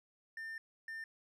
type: tone bursts at uneven times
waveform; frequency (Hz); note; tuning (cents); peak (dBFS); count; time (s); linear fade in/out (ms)
triangle; 1800; A6; +39; -40; 2; 0.37-0.58 / 0.88-1.04; 2
effects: none